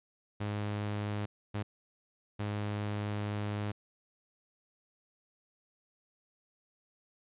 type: tone bursts at uneven times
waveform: sawtooth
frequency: 103.83 Hz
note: G#2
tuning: in tune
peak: -29 dBFS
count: 3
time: 0.4-1.26 / 1.54-1.63 / 2.39-3.72 s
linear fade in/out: 10 ms
effects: resampled to 8000 Hz